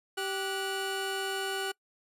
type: tone pair together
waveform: 25% pulse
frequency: 388.8 / 1473.9 Hz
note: G4 / F#6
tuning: -14 / -7 cents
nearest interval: octave + major seventh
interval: 2307 cents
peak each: -30 / -31 dBFS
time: 0.17-1.72 s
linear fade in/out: 10 ms
effects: noise-tail reverb RT60 0.1 s tail -24 dB re dry + resampled to 32000 Hz